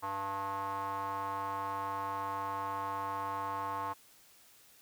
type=tone with band-pass filter; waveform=square; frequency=98 Hz; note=G2; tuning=in tune; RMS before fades=-37 dBFS; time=0.02-3.94 s; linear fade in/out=20 ms; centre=1000 Hz; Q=8.6; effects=white hiss -61 dBFS RMS until 4.81 s